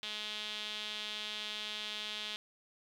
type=tone with band-pass filter; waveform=sawtooth; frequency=211.9 Hz; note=G#3; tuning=35 cents sharp; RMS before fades=-41 dBFS; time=0.03-2.36 s; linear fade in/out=0 ms; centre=3400 Hz; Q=3.9; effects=11-bit